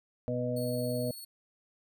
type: harmonic tone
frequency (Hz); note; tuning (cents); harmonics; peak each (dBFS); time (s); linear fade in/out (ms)
123.47; B2; 0; 1 / 2 / 4 / 5; -35 / -35 / -35 / -35; 0.28-1.11; 0
type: tone with tremolo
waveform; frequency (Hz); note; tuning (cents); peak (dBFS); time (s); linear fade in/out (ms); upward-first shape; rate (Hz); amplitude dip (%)
10% pulse; 4390; C#8; -18; -35; 0.56-1.25; 10; sine; 18; 25
effects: none